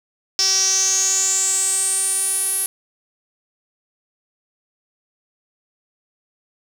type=tone with band-pass filter sweep; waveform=sawtooth; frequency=383.8 Hz; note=G4; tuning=37 cents flat; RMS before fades=-19 dBFS; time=0.39-2.66 s; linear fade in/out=0 ms; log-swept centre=5400 to 11000 Hz; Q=9.9; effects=7-bit